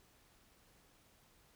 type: silence
effects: pink hiss -68 dBFS RMS until 1.55 s